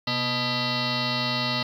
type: tone with frequency modulation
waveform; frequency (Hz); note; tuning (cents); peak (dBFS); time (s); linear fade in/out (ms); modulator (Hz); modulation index
sine; 1989; B6; +12; -23; 0.07-1.63; 5; 372; 7.2
effects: 9-bit